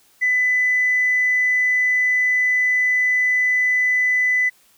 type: tone with tanh clipping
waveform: triangle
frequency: 2000 Hz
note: B6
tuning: 21 cents sharp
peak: -15 dBFS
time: 0.21-4.5 s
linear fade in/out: 20 ms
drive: 4 dB
effects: white hiss -56 dBFS RMS until 4.77 s